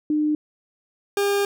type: tone pair in turn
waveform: sine / 40% pulse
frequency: 302.4 / 402.7 Hz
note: D#4 / G4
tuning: -49 / +47 cents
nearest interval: perfect fourth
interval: 496 cents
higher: second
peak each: -18 / -18 dBFS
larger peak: neither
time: 0.1-0.35 / 1.17-1.45 s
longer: second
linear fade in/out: 2 ms
effects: none